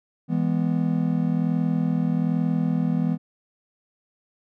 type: chord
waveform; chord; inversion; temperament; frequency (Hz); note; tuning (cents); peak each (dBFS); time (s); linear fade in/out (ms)
triangle; E major; none; just; 164.81 / 206 / 247.2; E3 / G#3 / B3; 0 / -14 / +2; -21 / -25 / -23; 0.28-3.18; 50
effects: none